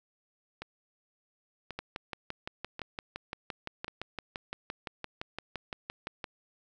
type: two click trains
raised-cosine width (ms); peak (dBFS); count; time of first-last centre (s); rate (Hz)
0.3; -20 / -23; 27 / 4; 1.79-6.242 / 0.62-3.881; 5.84 / 0.92
effects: none